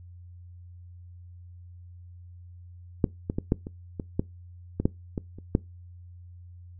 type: clicks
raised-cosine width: 3 ms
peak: -7 / -15 / -14 / -8 / -22 / -18 / -11 / -14 / -8 / -16 / -29 / -7 dBFS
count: 12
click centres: 3.042 / 3.299 / 3.385 / 3.521 / 3.669 / 3.998 / 4.195 / 4.8 / 4.855 / 5.178 / 5.386 / 5.551 s
effects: noise-tail reverb RT60 0.2 s tail -22 dB re dry + added 88 Hz sine -44 dBFS peak until 6.79 s